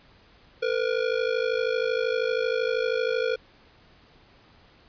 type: ring-modulated tone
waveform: square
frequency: 478.7 Hz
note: A#4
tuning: 46 cents sharp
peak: -21 dBFS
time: 0.62-3.36 s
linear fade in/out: 10 ms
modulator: 26.4 Hz
effects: pink hiss -56 dBFS RMS until 4.88 s + resampled to 11025 Hz